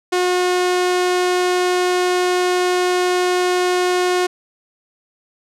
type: tone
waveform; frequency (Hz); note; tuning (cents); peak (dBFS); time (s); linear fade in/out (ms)
sawtooth; 361.2; F#4; -42; -11; 0.12-4.27; 10
effects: low-pass 9000 Hz 12 dB/octave